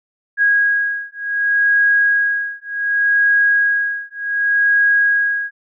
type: beating tone pair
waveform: sine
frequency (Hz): 1645 / 1645.67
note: G#6 / G#6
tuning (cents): -17 / -16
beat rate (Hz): 0.67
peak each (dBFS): -16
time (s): 0.37-5.51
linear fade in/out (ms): 50
effects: none